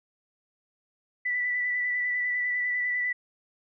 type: tone with vibrato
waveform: sine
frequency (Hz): 1975.5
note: B6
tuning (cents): 0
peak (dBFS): -25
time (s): 1.25-3.13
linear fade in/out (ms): 10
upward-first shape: square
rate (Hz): 10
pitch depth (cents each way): 15
effects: none